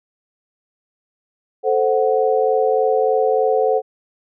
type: chord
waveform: sine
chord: F# diminished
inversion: first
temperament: equal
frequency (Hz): 440 / 523.3 / 740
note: A4 / C5 / F#5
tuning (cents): 0 / 0 / 0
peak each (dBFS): -17 / -18 / -20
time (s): 1.63-3.82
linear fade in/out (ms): 50
effects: none